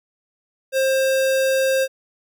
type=tone; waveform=square; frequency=531 Hz; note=C5; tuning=25 cents sharp; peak=-17 dBFS; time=0.72-1.88 s; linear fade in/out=50 ms; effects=none